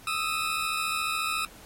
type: tone pair together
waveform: 20% pulse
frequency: 1244.5 / 1318.5 Hz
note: D#6 / E6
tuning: 0 / 0 cents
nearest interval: minor second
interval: 100 cents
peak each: -25 dBFS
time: 0.07-1.45 s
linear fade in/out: 2 ms
effects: pink hiss -51 dBFS RMS until 1.65 s + AAC 48 kbps

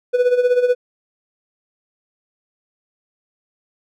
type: tone with tremolo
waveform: triangle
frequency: 493.9 Hz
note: B4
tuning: in tune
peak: -8 dBFS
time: 0.13-0.75 s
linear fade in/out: 20 ms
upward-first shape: sine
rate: 16 Hz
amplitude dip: 70%
effects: none

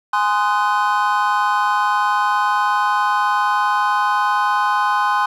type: chord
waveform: triangle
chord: Ab dominant seventh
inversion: none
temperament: just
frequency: 830.6 / 1038.3 / 1245.9 / 1495.1 Hz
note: Ab5 / C6 / Eb6 / Gb6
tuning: 0 / -14 / +2 / +18 cents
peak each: -18 / -16 / -22 / -21 dBFS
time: 0.13-5.26 s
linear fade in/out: 5 ms
effects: none

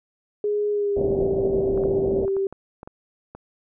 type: tone with pitch glide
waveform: sine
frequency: 415.3 to 389.7 Hz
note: G#4 to G4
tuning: 0 to -10 cents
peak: -20 dBFS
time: 0.44-2.47 s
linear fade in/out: 2 ms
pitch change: -110 cents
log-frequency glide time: 0.71-1.19 s
type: low-pass noise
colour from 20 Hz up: white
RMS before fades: -27 dBFS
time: 0.96-2.26 s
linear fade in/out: 10 ms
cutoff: 630 Hz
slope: 48 dB/octave
type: clicks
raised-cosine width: 1 ms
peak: -24 dBFS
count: 8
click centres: 1.776 / 1.837 / 2.28 / 2.367 / 2.526 / 2.831 / 2.875 / 3.35 s
effects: none

